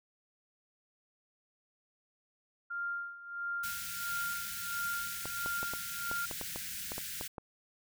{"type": "tone with tremolo", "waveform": "sine", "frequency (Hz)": 1396.9, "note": "F6", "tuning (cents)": 0, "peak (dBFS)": -33, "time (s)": [2.7, 6.26], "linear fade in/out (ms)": 10, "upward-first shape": "sine", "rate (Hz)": 1.5, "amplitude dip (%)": 80}
{"type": "band-stop noise", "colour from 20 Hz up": "white", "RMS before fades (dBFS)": -41, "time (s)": [3.63, 7.28], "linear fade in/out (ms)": 10, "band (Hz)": [220, 1400], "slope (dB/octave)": 96}
{"type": "clicks", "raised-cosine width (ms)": 1, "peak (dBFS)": -26, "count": 12, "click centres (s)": [5.256, 5.461, 5.63, 5.736, 6.114, 6.312, 6.413, 6.56, 6.919, 6.981, 7.211, 7.382]}
{"effects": []}